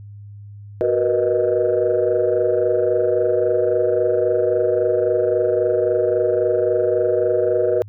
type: chord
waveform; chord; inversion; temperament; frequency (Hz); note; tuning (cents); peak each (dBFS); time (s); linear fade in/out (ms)
sine; B major seventh; second; equal with one note detuned; 370 / 470.2 / 493.9 / 622.3; F#4 / A#4 / B4 / D#5; 0 / +15 / 0 / 0; -20; 0.81-7.82; 0
effects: tanh soft clip ceiling -8 dBFS + added 102 Hz sine -35 dBFS peak until 7.88 s